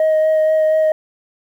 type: tone with vibrato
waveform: sine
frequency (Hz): 627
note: D#5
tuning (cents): +13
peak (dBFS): -9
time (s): 0-0.92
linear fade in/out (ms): 2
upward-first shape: sine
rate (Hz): 4.2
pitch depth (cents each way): 10
effects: tanh soft clip ceiling -10 dBFS + 8-bit